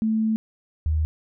sine tone pair in turn, 220 / 77.78 Hz, A3 / D#2, 0 / 0 cents, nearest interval octave + tritone, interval 1800 cents, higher first, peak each -19 dBFS, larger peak neither, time 0.02-0.36 / 0.86-1.05 s, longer first, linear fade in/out 0 ms, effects none

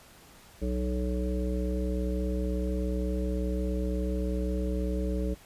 harmonic tone with a mistuned harmonic, 61.74 Hz, B1, in tune, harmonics 1 / 3 / 5 / 7 / 9, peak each -29 / -34 / -36 / -37 / -39 dBFS, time 0.61-5.35 s, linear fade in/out 20 ms, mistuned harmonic 3, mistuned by +20 cents, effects pink hiss -54 dBFS RMS until 5.45 s + resampled to 32000 Hz

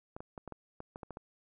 clicks, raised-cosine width 1 ms, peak -29 dBFS, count 10, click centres 0.165 / 0.205 / 0.378 / 0.477 / 0.523 / 0.804 / 0.959 / 1.032 / 1.107 / 1.171 s, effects none

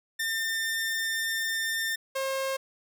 sawtooth tone pair in turn, 1802 / 535.7 Hz, A6 / C5, +41 / +41 cents, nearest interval octave + major sixth, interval 2100 cents, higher first, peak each -24 dBFS, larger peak neither, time 0.19-1.96 / 2.15-2.57 s, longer first, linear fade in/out 10 ms, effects none

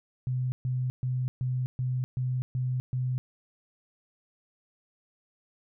sine tone bursts, 127.2 Hz, C3, 48 cents flat, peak -26 dBFS, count 8, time 0.27-3.18 s, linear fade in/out 0 ms, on 250 ms, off 130 ms, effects none

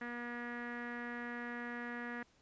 sawtooth tone with low-pass filter, 240 Hz, B3, 49 cents flat, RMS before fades -43 dBFS, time 0.01-2.23 s, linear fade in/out 5 ms, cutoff 1800 Hz, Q 6.6, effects pink hiss -70 dBFS RMS until 2.41 s + resampled to 16000 Hz

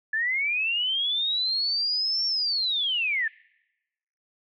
sine linear two-way sweep, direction up then down, 1715 to 5500 to 1715 Hz, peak -23 dBFS, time 0.13-3.28 s, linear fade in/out 5 ms, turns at 2.26 s, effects noise-tail reverb RT60 1.0 s tail -25 dB re dry

